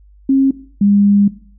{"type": "tone pair in turn", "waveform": "sine", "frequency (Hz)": [270, 202.3], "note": ["C#4", "G#3"], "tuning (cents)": [-45, -45], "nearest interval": "perfect fourth", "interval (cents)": 500, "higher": "first", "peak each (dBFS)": -8, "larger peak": "neither", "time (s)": [[0.29, 0.51], [0.81, 1.28]], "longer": "second", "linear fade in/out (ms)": 5, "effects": ["noise-tail reverb RT60 0.5 s tail -17 dB re dry", "added 50 Hz sine -42 dBFS peak until 1.58 s"]}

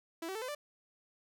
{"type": "tone with pitch steps", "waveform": "sawtooth", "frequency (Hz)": [330.4, 381.7, 441, 509.5, 588.7], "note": ["E4", "G4", "A4", "C5", "D5"], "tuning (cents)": [4, -46, 4, -46, 4], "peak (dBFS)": -34, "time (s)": [0.22, 0.55], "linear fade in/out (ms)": 5, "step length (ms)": 66, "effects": []}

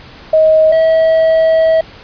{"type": "tone pair in turn", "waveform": ["sine", "triangle"], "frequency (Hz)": [630, 645.1], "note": ["D#5", "E5"], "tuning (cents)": [21, -38], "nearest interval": "unison", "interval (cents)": 41, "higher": "second", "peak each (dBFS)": -5, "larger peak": "neither", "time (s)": [[0.33, 0.72], [0.72, 1.81]], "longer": "second", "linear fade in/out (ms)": 5, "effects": ["pink hiss -36 dBFS RMS until 2.03 s", "resampled to 11025 Hz"]}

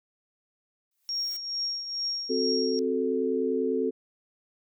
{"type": "noise with exponential growth", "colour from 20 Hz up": "blue", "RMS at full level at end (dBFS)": -42, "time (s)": [0.91, 1.37], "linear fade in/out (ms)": 5, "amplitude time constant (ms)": 100}
{"type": "tone with tremolo", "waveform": "sine", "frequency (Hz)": 5570, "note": "F8", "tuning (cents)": -5, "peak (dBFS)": -26, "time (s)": [1.09, 2.79], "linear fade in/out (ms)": 0, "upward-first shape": "triangle", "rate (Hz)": 2.3, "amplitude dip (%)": 65}
{"type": "chord", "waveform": "sine", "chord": "F# diminished", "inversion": "second", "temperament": "equal", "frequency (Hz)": [261.6, 370, 440], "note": ["C4", "F#4", "A4"], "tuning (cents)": [0, 0, 0], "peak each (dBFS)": [-29, -30, -27], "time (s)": [2.29, 3.91], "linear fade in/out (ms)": 20}
{"effects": []}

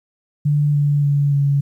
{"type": "tone with pitch steps", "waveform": "sine", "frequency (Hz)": [146.83, 144.89, 142.98, 141.09], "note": ["D3", "D3", "D3", "C#3"], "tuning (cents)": [0, -23, -46, 31], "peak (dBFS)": -13, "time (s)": [0.45, 1.61], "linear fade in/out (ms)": 10, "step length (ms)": 290, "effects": ["9-bit"]}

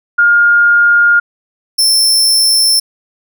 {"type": "tone pair in turn", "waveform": ["sine", "sawtooth"], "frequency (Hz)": [1416, 5346], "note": ["F6", "E8"], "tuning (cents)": [23, 23], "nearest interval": "octave + major seventh", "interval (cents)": 2300, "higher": "second", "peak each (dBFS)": -5, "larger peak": "neither", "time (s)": [[0.18, 1.2], [1.78, 2.8]], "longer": "neither", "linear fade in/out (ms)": 10, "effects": []}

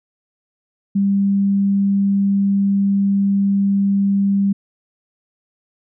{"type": "tone", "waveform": "sine", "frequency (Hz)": 198.2, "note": "G3", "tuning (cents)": 19, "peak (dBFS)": -13, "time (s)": [0.95, 4.53], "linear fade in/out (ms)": 10, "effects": []}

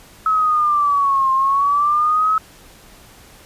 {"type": "linear two-way sweep", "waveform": "sine", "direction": "down then up", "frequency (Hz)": [1293, 1056, 1293], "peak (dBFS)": -13, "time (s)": [0.26, 2.38], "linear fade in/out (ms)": 2, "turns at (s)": 1.32, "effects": ["pink hiss -45 dBFS RMS until 3.45 s", "resampled to 32000 Hz"]}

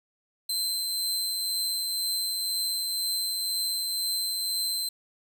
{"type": "tone with tremolo", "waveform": "sawtooth", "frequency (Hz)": 4097, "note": "C8", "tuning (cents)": -37, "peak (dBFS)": -23, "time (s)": [0.49, 4.89], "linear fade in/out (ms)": 5, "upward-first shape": "triangle", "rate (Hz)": 2, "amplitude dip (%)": 25, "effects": ["9-bit"]}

